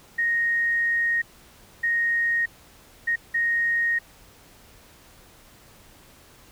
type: tone bursts at uneven times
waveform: sine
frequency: 1864.7 Hz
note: A#6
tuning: in tune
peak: -20 dBFS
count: 4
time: 0.18-1.22 / 1.83-2.46 / 3.07-3.16 / 3.34-3.99 s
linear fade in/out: 10 ms
effects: pink hiss -52 dBFS RMS until 6.51 s